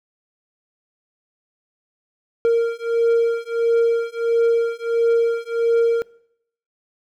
triangle beating tone pair, 463 / 464.5 Hz, A#4 / A#4, -12 / -6 cents, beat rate 1.5 Hz, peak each -17 dBFS, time 2.45-6.02 s, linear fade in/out 0 ms, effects noise-tail reverb RT60 0.7 s tail -22 dB re dry

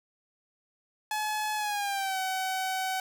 sawtooth tone with pitch glide, 853 to 755.6 Hz, G#5 to F#5, +46 to +36 cents, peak -25 dBFS, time 1.11-3 s, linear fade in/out 2 ms, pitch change -210 cents, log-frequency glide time 1.56-2.19 s, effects none

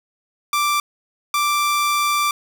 sawtooth tone bursts at uneven times, 1175 Hz, D6, 1 cent sharp, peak -13 dBFS, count 2, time 0.53-0.8 / 1.34-2.31 s, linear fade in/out 2 ms, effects none

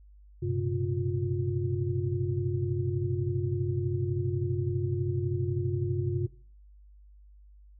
sine tone cluster, 96.8 / 120.3 / 132.5 / 354.6 Hz, G2 / B2 / C3 / F4, -21 / -45 / +22 / +26 cents, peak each -31 / -35 / -31 / -33 dBFS, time 0.42-6.27 s, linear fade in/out 10 ms, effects noise-tail reverb RT60 0.4 s tail -17 dB re dry + added 50 Hz sine -51 dBFS peak until 7.79 s

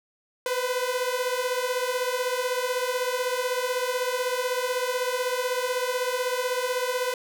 sawtooth beating tone pair, 493.9 / 509.9 Hz, B4 / C5, 0 / -45 cents, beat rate 16 Hz, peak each -24 dBFS, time 0.46-7.14 s, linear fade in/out 2 ms, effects none

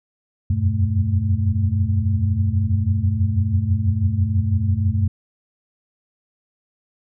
sine tone cluster, 84.4 / 90.3 / 96.5 / 120.1 / 218.5 Hz, E2 / F#2 / G2 / B2 / A3, +41 / -42 / -27 / -48 / -12 cents, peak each -26 / -25 / -18 / -26 / -27 dBFS, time 0.5-5.08 s, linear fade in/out 5 ms, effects none

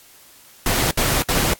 pink noise bursts, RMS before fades -19 dBFS, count 3, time 0.66-1.536 s, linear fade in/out 2 ms, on 250 ms, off 63 ms, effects white hiss -48 dBFS RMS until 1.59 s + AAC 64 kbps

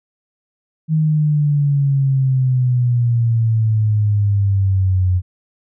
sine exponential sweep, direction down, 158.5 to 90 Hz, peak -12 dBFS, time 0.88-5.22 s, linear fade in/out 50 ms, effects none

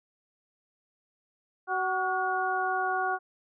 harmonic tone with a mistuned harmonic, 374.7 Hz, F#4, 22 cents sharp, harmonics 1 / 2 / 3 / 4, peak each -35 / -29 / -33 / -31 dBFS, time 1.67-3.19 s, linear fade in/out 50 ms, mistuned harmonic 4, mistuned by -63 cents, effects none

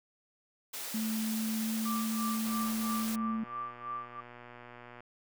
white high-pass noise, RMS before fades -40 dBFS, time 0.73-3.16 s, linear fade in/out 10 ms, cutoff 310 Hz, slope 12 dB/octave
sine tone with pitch glide, 220 to 221.9 Hz, A3 to A3, 0 to +15 cents, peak -31 dBFS, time 0.94-3.44 s, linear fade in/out 5 ms, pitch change +15 cents, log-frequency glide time 1.14-2.01 s
sine tone with tremolo, 1175 Hz, D6, 1 cent sharp, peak -34 dBFS, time 1.85-4.21 s, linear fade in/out 10 ms, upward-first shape sine, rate 3 Hz, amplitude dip 90%
click train, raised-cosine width 0.5 ms, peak -34 dBFS, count 309, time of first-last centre 2.46-5.005 s, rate 121 Hz
effects none

